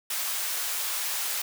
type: high-pass noise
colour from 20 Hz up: white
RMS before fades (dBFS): -30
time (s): 0.1-1.42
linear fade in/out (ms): 5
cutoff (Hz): 750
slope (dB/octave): 12
effects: none